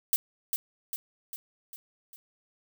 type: noise with echo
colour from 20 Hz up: violet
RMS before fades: -24 dBFS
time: 0.13-0.16 s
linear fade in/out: 0 ms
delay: 400 ms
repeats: 5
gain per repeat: -5 dB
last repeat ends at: 2.16 s
effects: none